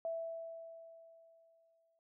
sine tone with exponential decay, 660 Hz, E5, 2 cents sharp, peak -35 dBFS, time 0.05-1.99 s, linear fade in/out 1 ms, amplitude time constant 420 ms, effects none

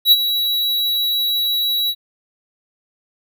square tone with ADSR envelope, 3902 Hz, B7, 22 cents flat, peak -6 dBFS, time 0.05-1.95 s, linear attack 67 ms, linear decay 38 ms, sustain -11 dB, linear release 55 ms, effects none

